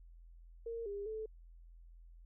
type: tone with pitch steps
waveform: sine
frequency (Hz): 461.1 / 403.7 / 436.7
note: A#4 / G#4 / A4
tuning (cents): -19 / -49 / -13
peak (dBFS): -39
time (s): 0.66-1.26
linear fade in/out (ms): 5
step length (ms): 200
effects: added 42 Hz sine -54 dBFS peak until 2.25 s